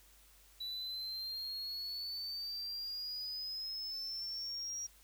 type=exponential sweep; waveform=triangle; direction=up; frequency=3940 to 5700 Hz; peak=-38 dBFS; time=0.6-4.87 s; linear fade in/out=10 ms; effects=added 50 Hz sine -65 dBFS peak until 5.03 s + white hiss -64 dBFS RMS until 5.03 s